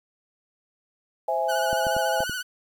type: chord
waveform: sine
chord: C augmented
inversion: none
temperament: equal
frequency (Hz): 523.3 / 659.3 / 830.6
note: C5 / E5 / G#5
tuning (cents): 0 / 0 / 0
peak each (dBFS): -28 / -26 / -26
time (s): 1.28-2.24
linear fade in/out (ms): 5
type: tone with vibrato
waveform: sawtooth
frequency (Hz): 1480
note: F#6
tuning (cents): 0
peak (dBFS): -25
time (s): 1.48-2.43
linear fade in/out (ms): 20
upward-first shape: sine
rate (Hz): 14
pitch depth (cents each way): 48
type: clicks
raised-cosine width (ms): 3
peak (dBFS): -21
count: 5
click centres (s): 1.73 / 1.868 / 1.966 / 2.205 / 2.296
effects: 9-bit